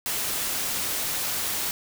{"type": "noise", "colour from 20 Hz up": "white", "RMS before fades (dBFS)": -28, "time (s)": [0.06, 1.71], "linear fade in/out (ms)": 0, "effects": []}